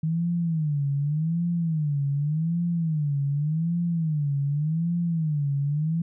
sine tone with vibrato, 155.56 Hz, D#3, in tune, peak -22 dBFS, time 0.03-6.02 s, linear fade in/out 5 ms, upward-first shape sine, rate 0.86 Hz, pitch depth 180 cents each way, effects none

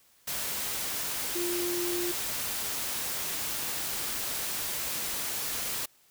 sine tone in noise, 350 Hz, F4, 4 cents sharp, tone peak -30 dBFS, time 1.35-2.12 s, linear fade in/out 10 ms, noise white, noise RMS -33 dBFS, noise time 0.27-5.86 s, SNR 0 dB, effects white hiss -63 dBFS RMS until 6.1 s

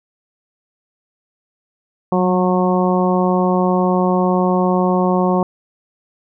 harmonic tone with a mistuned harmonic, 182 Hz, F#3, 28 cents flat, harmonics 1 / 2 / 3 / 4 / 5 / 6, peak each -16 / -19 / -21 / -22 / -23 / -24 dBFS, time 2.12-5.43 s, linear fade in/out 2 ms, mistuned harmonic 1, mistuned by +25 cents, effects none

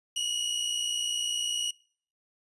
sawtooth tone pair together, 2875 / 2935 Hz, F7 / F#7, +50 / -15 cents, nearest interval unison, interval 35 cents, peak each -27 / -28 dBFS, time 0.16-1.71 s, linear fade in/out 5 ms, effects noise-tail reverb RT60 0.5 s tail -24 dB re dry + resampled to 24000 Hz

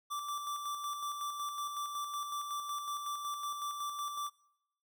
square tone with tremolo, 1168 Hz, D6, 10 cents flat, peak -36 dBFS, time 0.1-4.3 s, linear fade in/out 20 ms, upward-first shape square, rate 5.4 Hz, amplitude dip 40%, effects noise-tail reverb RT60 0.9 s tail -24 dB re dry

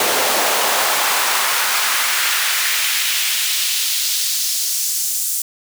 pink noise with high-pass filter sweep, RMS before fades -18 dBFS, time 0-5.42 s, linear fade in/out 2 ms, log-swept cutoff 490 to 7900 Hz, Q 1.2, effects none

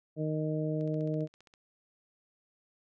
harmonic tone, 154.8 Hz, D#3, 9 cents flat, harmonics 1 / 2 / 3 / 4, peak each -32 / -35 / -37 / -38 dBFS, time 0.16-1.28 s, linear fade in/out 50 ms
click train, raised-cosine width 0.2 ms, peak -40 dBFS, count 12, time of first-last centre 0.81-1.538 s, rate 15.1 Hz
effects none

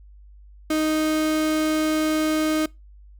35% pulse tone, 311.1 Hz, D#4, in tune, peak -18 dBFS, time 0.7-2.66 s, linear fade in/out 5 ms, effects noise-tail reverb RT60 0.2 s tail -23 dB re dry + added 50 Hz sine -44 dBFS peak until 3.19 s

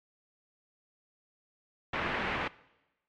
white low-pass noise, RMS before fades -33 dBFS, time 1.93-2.48 s, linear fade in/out 5 ms, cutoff 2400 Hz, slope 24 dB/octave, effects noise-tail reverb RT60 1.0 s tail -21 dB re dry + MP3 96 kbps

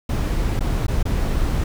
brown noise with dropouts, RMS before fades -20 dBFS, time 0.09-1.64 s, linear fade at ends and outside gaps 5 ms, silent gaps 0.594-0.606 / 0.867-0.881 / 1.029-1.053 s, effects none

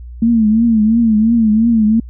sine tone with vibrato, 223.3 Hz, A3, 26 cents sharp, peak -8 dBFS, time 0.22-2 s, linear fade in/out 5 ms, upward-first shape triangle, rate 2.9 Hz, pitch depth 110 cents each way, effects added 60 Hz sine -28 dBFS peak until 2.09 s

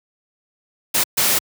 white noise bursts at uneven times, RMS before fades -17 dBFS, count 2, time 0.94-1.04 / 1.17-1.39 s, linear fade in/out 10 ms, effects high-pass 100 Hz 12 dB/octave

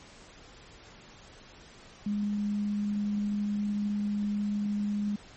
sine tone, 206.2 Hz, G#3, 12 cents flat, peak -27 dBFS, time 2.06-5.16 s, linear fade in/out 5 ms, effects pink hiss -52 dBFS RMS until 5.36 s + MP3 32 kbps

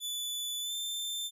sawtooth tone with pitch glide, 3476 to 3563 Hz, A7 to A7, -22 to +21 cents, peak -31 dBFS, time 0-1.31 s, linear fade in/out 50 ms, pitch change +43 cents, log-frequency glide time 0.61-0.74 s, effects none

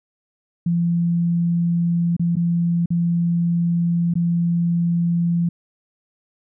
sine tone with dropouts, 170.9 Hz, F3, 37 cents flat, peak -16 dBFS, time 0.66-5.49 s, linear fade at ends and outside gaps 5 ms, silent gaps 2.166-2.195 / 2.356-2.366 / 2.859-2.904 / 4.139-4.154 s, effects none

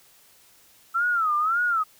sine tone with vibrato, 1318.5 Hz, E6, in tune, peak -20 dBFS, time 0.94-1.84 s, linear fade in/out 20 ms, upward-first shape sine, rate 1.8 Hz, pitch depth 170 cents each way, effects white hiss -56 dBFS RMS until 1.99 s

